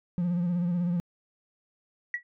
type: tone with vibrato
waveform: triangle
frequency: 175.1 Hz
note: F3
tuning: 5 cents sharp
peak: -22 dBFS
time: 0.18-1 s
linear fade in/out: 0 ms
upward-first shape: sine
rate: 16 Hz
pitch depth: 49 cents each way
type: tone with exponential decay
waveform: sine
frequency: 1934 Hz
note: B6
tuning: 37 cents flat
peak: -23 dBFS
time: 2.14-2.23 s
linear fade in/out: 2 ms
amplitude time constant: 19 ms
effects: tanh soft clip ceiling -18 dBFS